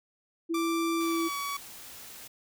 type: tone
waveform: sine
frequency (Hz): 331.8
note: E4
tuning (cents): +11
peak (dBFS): -27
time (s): 0.49-1.29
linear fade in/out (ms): 20
type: tone with pitch glide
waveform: sawtooth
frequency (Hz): 1174.7 to 1132.1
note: D6 to C#6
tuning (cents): 0 to +36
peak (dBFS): -28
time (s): 0.54-1.57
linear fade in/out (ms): 5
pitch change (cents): -64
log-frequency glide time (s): 0.98-1.36
type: noise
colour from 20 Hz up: white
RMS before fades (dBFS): -46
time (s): 1-2.28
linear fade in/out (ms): 10
effects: none